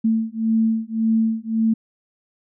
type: beating tone pair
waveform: sine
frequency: 222.5 / 224.3 Hz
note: A3 / A3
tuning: +20 / +34 cents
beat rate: 1.8 Hz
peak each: -20 dBFS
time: 0.04-1.74 s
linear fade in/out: 10 ms
effects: none